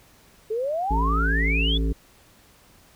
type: exponential sweep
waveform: sine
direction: up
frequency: 422 to 3520 Hz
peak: -23 dBFS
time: 0.5-1.78 s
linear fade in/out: 10 ms
type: harmonic tone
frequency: 55 Hz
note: A1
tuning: in tune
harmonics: 1 / 3 / 5 / 7 / 8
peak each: -21 / -31 / -30 / -38 / -36 dBFS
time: 0.9-1.93 s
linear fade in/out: 10 ms
effects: pink hiss -55 dBFS RMS until 2.95 s